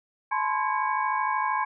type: tone cluster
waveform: sine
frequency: 859 / 1010 / 1063 / 1640 / 2250 Hz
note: A5 / B5 / C6 / G#6 / C#7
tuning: -42 / +39 / +27 / -22 / +25 cents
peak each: -29 / -29 / -28 / -33 / -36 dBFS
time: 0.31-1.65 s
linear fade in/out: 10 ms
effects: none